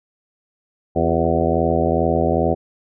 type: harmonic tone with a mistuned harmonic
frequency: 82.41 Hz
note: E2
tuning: in tune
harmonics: 1 / 2 / 3 / 4 / 5 / 6 / 7 / 8 / 9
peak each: -24 / -24 / -24 / -24 / -24 / -24 / -24 / -24 / -24 dBFS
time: 0.95-2.55 s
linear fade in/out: 20 ms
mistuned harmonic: 4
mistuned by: +69 cents
effects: none